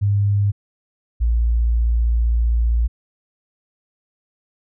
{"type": "tone pair in turn", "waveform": "sine", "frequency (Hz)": [101.3, 57.66], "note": ["G#2", "A#1"], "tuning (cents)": [-43, -18], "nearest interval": "minor seventh", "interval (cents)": 975, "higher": "first", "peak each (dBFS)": -14, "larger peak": "neither", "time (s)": [[0.01, 0.52], [1.2, 2.88]], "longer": "second", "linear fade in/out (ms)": 20, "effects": []}